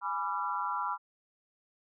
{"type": "chord", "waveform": "sine", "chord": "G# diminished seventh", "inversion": "none", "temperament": "equal with one note detuned", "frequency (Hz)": [830.6, 987.8, 1174.7, 1365], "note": ["G#5", "B5", "D6", "F6"], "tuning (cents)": [0, 0, 0, -40], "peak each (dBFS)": [-39, -34, -37, -36], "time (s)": [0.01, 0.98], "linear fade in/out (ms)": 50, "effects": []}